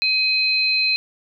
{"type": "tone pair together", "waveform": "sine", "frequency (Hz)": [2520, 4100], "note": ["D#7", "C8"], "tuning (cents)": [21, -36], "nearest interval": "minor sixth", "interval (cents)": 843, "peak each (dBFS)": -19, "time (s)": [0.02, 0.96], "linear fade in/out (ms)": 0, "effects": []}